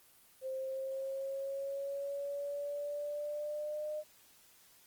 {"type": "exponential sweep", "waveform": "sine", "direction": "up", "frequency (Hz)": [523.3, 610], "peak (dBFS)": -36, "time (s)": [0.41, 4.04], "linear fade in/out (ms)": 50, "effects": ["white hiss -63 dBFS RMS until 4.86 s", "Opus 24 kbps"]}